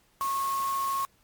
sine tone in noise, 1092 Hz, C#6, 26 cents flat, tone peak -26 dBFS, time 0.21-1.05 s, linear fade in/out 0 ms, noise white, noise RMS -40 dBFS, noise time 0.21-1.05 s, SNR +11 dB, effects pink hiss -65 dBFS RMS until 1.23 s + MP3 96 kbps

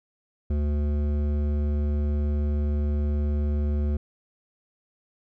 triangle tone with hard clipping, 73.42 Hz, D2, in tune, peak -24 dBFS, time 0.5-3.97 s, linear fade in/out 5 ms, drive 16 dB, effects none

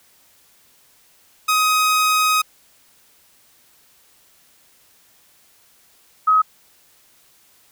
sawtooth / sine tone pair in turn, 1258 / 1270.4 Hz, D#6 / D#6, +19 / +36 cents, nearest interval unison, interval 17 cents, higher second, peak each -11 dBFS, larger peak neither, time 1.48-2.42 / 6.27-6.42 s, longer first, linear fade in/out 10 ms, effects white hiss -55 dBFS RMS until 7.71 s

